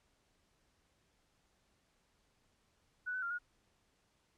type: tone with pitch steps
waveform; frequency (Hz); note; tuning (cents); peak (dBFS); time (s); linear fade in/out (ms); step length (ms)
sine; 1480 / 1509 / 1390 / 1441; F#6 / F#6 / F6 / F#6; 0 / +34 / -9 / -46; -36; 3.06-3.388; 20; 82
effects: pink hiss -75 dBFS RMS until 4.37 s + low-pass 9000 Hz 12 dB/octave